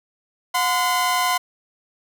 sawtooth tone pair together, 723 / 1025.7 Hz, F#5 / C6, -40 / -35 cents, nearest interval tritone, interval 605 cents, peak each -19 / -16 dBFS, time 0.54-1.38 s, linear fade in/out 10 ms, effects none

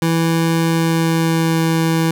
25% pulse tone with pitch glide, 164.81 to 163.2 Hz, E3 to E3, 0 to -17 cents, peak -10 dBFS, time 0.02-2.11 s, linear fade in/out 2 ms, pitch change -17 cents, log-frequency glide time 0.64-1.61 s, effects none

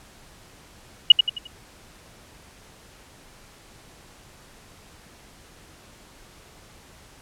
sine tone with echo, 2901 Hz, F#7, 35 cents flat, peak -3 dBFS, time 1.1-1.12 s, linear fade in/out 5 ms, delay 88 ms, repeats 4, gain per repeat -8 dB, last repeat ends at 1.472 s, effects pink hiss -50 dBFS RMS until 7.21 s + low-pass 11000 Hz 12 dB/octave

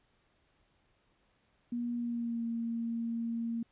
sine tone with pitch glide, 239.2 to 231.1 Hz, A#3 to A#3, +45 to -15 cents, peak -32 dBFS, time 1.72-3.63 s, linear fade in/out 5 ms, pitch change -60 cents, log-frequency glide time 1.95-2.44 s, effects pink hiss -72 dBFS RMS until 3.71 s + resampled to 8000 Hz

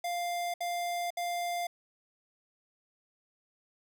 square tone bursts, 698.5 Hz, F5, in tune, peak -32 dBFS, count 3, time 0.04-1.67 s, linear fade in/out 5 ms, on 500 ms, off 65 ms, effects none

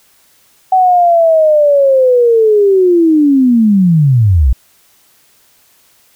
sine linear sweep, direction down, 757 to 55.4 Hz, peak -5 dBFS, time 0.72-4.53 s, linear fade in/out 5 ms, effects white hiss -50 dBFS RMS until 6.15 s

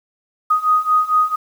sine beating tone pair, 1244.5 / 1248.9 Hz, D#6 / D#6, 0 / +6 cents, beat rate 4.4 Hz, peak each -17 / -15 dBFS, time 0.5-1.36 s, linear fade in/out 10 ms, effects 7-bit

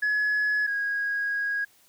sine tone pair in turn, 1694 / 1645.8 Hz, G#6 / G#6, +34 / -16 cents, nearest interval unison, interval 50 cents, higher first, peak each -20 / -24 dBFS, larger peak first, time 0.02-0.67 / 0.67-1.65 s, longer second, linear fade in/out 10 ms, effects tanh soft clip ceiling -20 dBFS + white hiss -60 dBFS RMS until 1.88 s

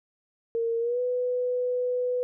sine tone with pitch glide, 460.7 to 496.6 Hz, A#4 to B4, -20 to +9 cents, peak -24 dBFS, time 0.55-2.23 s, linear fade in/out 0 ms, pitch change +129 cents, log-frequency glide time 0.79-1 s, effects none

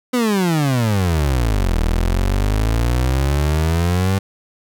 30% pulse exponential two-way sweep, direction down then up, 256 to 38.89 to 98.6 Hz, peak -12 dBFS, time 0.13-4.19 s, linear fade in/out 10 ms, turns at 1.79 s, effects none

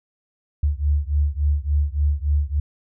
sine beating tone pair, 71.6 / 75.1 Hz, D2 / D2, -43 / +39 cents, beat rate 3.5 Hz, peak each -20 / -21 dBFS, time 0.63-2.6 s, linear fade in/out 5 ms, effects none

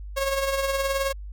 sawtooth tone with tremolo, 546 Hz, C#5, 26 cents flat, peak -17 dBFS, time 0.16-1.13 s, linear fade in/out 20 ms, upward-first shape triangle, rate 19 Hz, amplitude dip 55%, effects added 50 Hz sine -34 dBFS peak until 1.32 s

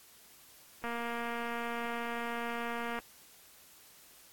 click train, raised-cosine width 0.5 ms, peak -23 dBFS, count 506, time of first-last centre 0.84-2.989 s, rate 235 Hz, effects white hiss -58 dBFS RMS until 4.32 s + AAC 64 kbps

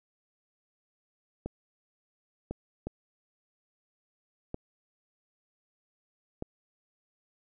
clicks, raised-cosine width 2 ms, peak -21 dBFS, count 5, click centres 1.46 / 2.51 / 2.87 / 4.544 / 6.424 s, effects none

